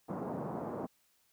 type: band-pass noise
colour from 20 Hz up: pink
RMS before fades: -39 dBFS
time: 0.08-0.87 s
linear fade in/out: 20 ms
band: 140 to 980 Hz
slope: 24 dB/octave
effects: white hiss -72 dBFS RMS until 1.32 s